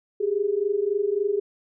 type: tone pair together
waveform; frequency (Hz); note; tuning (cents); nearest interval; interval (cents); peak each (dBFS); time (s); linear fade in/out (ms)
sine; 391.7 / 415.3; G4 / G#4; -1 / 0; minor second; 101; -25 / -23; 0.2-1.4; 10
effects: none